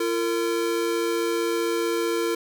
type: tone pair together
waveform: square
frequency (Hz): 341.2 / 456.7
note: F4 / A#4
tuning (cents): -40 / -36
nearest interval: perfect fourth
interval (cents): 504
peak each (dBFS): -26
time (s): 0-2.35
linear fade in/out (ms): 5
effects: none